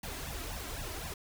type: noise with flanger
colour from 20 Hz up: pink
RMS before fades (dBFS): -40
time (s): 0.03-1.14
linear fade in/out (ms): 5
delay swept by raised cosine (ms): 1.1 to 3.1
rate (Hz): 3.9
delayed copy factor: +0.9
effects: none